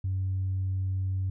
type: tone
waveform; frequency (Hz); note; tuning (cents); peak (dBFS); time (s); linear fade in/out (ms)
sine; 94.7; F#2; +41; -25; 0.04-1.3; 5
effects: tanh soft clip ceiling -23 dBFS